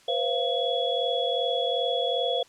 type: tone cluster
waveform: sine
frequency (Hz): 488.4 / 531 / 686 / 3367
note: B4 / C5 / F5 / G#7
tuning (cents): -19 / +25 / -31 / +23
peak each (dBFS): -29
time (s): 0.08-2.43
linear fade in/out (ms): 5
effects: white hiss -56 dBFS RMS until 2.48 s + low-pass 7000 Hz 12 dB/octave